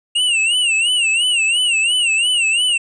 square tone with vibrato, 2794 Hz, F7, in tune, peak -14 dBFS, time 0.15-2.78 s, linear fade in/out 10 ms, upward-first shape sine, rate 2.9 Hz, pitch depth 130 cents each way, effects resampled to 22050 Hz

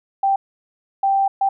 sine tone bursts at uneven times, 784 Hz, G5, in tune, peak -14 dBFS, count 3, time 0.23-0.36 / 1.03-1.28 / 1.41-1.49 s, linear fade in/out 5 ms, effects none

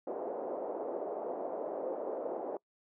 pink band-pass noise, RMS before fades -38 dBFS, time 0.07-2.57 s, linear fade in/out 2 ms, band 400 to 680 Hz, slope 24 dB/octave, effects noise-tail reverb RT60 0.1 s tail -24 dB re dry

